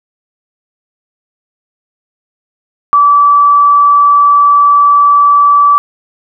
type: tone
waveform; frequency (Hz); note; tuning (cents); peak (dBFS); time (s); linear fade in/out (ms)
sine; 1155; D6; -29; -3; 2.93-5.78; 0
effects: none